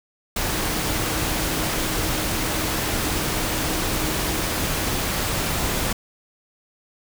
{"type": "tone in noise", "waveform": "sine", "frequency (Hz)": 312.9, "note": "D#4", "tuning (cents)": 10, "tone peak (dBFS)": -33, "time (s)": [0.45, 4.58], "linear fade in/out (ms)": 5, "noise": "pink", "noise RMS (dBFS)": -24, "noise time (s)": [0.36, 5.93], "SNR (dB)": -12, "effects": []}